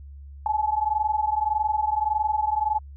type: tone pair together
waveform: sine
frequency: 844 / 865.7 Hz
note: G#5 / A5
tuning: +28 / -28 cents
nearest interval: unison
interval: 44 cents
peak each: -24 dBFS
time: 0.46-2.79 s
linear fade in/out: 2 ms
effects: added 70 Hz sine -39 dBFS peak until 2.96 s